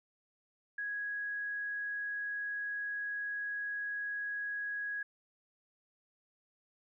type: tone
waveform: sine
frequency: 1661.2 Hz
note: G#6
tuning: in tune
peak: -35 dBFS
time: 0.78-5.03 s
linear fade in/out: 5 ms
effects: none